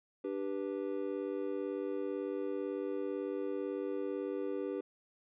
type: chord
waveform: triangle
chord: G major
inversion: second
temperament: just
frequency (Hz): 294 / 392 / 490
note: D4 / G4 / B4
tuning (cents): +2 / 0 / -14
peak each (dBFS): -38 / -36 / -38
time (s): 0.24-4.81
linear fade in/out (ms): 5
effects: resampled to 8000 Hz